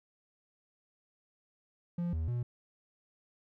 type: tone with pitch steps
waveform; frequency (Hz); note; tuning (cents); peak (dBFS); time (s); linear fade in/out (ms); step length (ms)
triangle; 173.2 / 80.2 / 121.1; F3 / E2 / B2; -14 / -47 / -34; -29; 1.98-2.43; 5; 150
effects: none